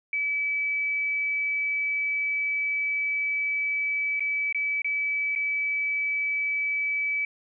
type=tone with dropouts; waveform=sine; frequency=2296 Hz; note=D7; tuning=40 cents flat; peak=-24 dBFS; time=0.13-7.25 s; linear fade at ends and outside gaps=2 ms; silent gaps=4.196-4.205 / 4.526-4.546 / 4.819-4.845 / 5.352-5.359 s; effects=none